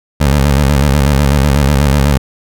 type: tone with vibrato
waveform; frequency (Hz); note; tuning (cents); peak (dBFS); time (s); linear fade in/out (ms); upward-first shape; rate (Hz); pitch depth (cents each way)
20% pulse; 70.5; C#2; +30; -3; 0.2-2.18; 10; square; 8.1; 88
effects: none

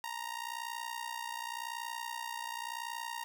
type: tone with amplitude modulation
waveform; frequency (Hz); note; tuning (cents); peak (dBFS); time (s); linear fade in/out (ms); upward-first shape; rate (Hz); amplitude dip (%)
sawtooth; 932.3; A#5; 0; -31; 0.04-3.24; 0; sine; 60.9; 80
effects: none

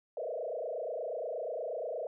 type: tone with frequency modulation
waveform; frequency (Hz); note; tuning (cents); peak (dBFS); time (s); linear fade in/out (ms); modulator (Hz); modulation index
sine; 561; C#5; +21; -34; 0.17-2.07; 2; 28.4; 3.6
effects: none

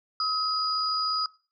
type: tone pair together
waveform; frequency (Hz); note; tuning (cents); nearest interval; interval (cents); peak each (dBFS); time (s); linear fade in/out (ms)
sine; 1276 / 4913; D#6 / D#8; +43 / -23; octave + major seventh; 2334; -27; 0.2-1.26; 2
effects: noise-tail reverb RT60 0.4 s tail -22 dB re dry

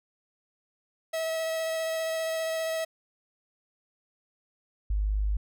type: tone with vibrato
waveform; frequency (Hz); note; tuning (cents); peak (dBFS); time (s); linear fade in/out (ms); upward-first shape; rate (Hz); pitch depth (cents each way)
45% pulse; 646; E5; -35; -28; 1.13-2.85; 10; square; 15; 8
type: tone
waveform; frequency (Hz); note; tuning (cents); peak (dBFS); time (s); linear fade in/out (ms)
sine; 51.2; G#1; -24; -24; 4.9-5.37; 5
effects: none

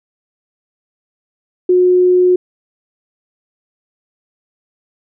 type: tone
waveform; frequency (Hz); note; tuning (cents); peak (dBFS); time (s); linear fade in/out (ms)
sine; 362.5; F#4; -35; -7; 1.69-2.36; 5
effects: none

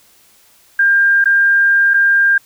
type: tone with dropouts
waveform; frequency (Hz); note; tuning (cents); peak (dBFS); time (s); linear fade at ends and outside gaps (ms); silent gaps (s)
sine; 1600; G6; +35; -8; 0.79-2.38; 5; 1.242-1.256 / 1.937-1.941
effects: white hiss -50 dBFS RMS until 2.45 s

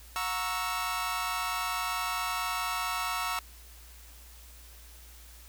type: chord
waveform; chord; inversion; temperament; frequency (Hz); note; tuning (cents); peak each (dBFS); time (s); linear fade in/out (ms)
sawtooth; F# dominant seventh; none; equal with one note detuned; 724.3 / 932.3 / 1108.7 / 1318.5; F#5 / A#5 / C#6 / E6; -37 / 0 / 0 / 0; -35 / -33 / -32 / -30; 0.16-3.39; 0
effects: added 58 Hz sine -50 dBFS peak until 5.48 s + white hiss -54 dBFS RMS until 5.48 s

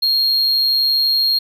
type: tone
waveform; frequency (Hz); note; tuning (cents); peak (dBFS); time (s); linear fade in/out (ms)
triangle; 4247; C8; +25; -12; 0.02-1.39; 10
effects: none

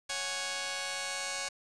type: chord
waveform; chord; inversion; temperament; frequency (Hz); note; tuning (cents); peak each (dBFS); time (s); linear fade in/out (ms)
5% pulse; C# suspended fourth; none; just; 554.4 / 739.2 / 831.5; C#5 / F#5 / G#5; 0 / -2 / +2; -26 / -29 / -29; 0.09-1.49; 10
effects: resampled to 22050 Hz + 8-bit

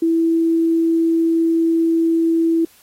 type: tone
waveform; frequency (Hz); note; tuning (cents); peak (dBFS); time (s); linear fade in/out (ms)
sine; 329.6; E4; 0; -13; 0.02-2.65; 5
effects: white hiss -51 dBFS RMS until 2.82 s + AAC 48 kbps

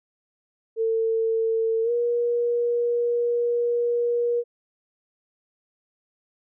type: tone with pitch glide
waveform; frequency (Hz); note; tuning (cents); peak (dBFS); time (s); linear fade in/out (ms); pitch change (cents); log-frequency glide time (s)
sine; 450 to 476.8; A4 to A#4; +39 to +39; -20; 0.76-4.44; 50; +100; 1.83-1.91
effects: none

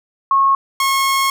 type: tone pair in turn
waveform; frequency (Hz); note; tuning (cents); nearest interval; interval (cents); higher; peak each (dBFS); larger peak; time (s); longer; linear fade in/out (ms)
sine / sawtooth; 1091 / 1086.5; C#6 / C#6; -28 / -35; unison; 7; first; -10; neither; 0.31-0.55 / 0.8-1.3; second; 2
effects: none

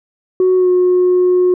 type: tone with pitch glide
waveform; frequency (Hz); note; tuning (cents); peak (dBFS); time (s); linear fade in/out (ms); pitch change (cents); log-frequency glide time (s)
sine; 370 to 362.4; F#4 to F#4; 0 to -36; -7; 0.4-1.54; 2; -36; 0.56-0.69
effects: tanh soft clip ceiling -6 dBFS

